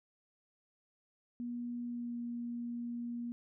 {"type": "tone with pitch glide", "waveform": "sine", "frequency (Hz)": [240.6, 238], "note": ["B3", "A#3"], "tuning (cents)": [-45, 36], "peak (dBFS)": -37, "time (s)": [1.4, 3.32], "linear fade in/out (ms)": 0, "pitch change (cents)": -19, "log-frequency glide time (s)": [1.85, 2.17], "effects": []}